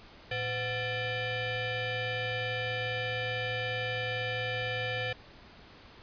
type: ring-modulated tone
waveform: 20% pulse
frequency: 622.3 Hz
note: D#5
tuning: in tune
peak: -23 dBFS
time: 0.31-5.13 s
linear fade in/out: 5 ms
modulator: 1130 Hz
effects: pink hiss -53 dBFS RMS until 6.02 s + resampled to 11025 Hz